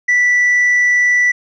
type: tone with tanh clipping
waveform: sine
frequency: 1967 Hz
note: B6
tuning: 7 cents flat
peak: -10 dBFS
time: 0.08-1.32 s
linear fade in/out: 10 ms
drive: 1 dB
effects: none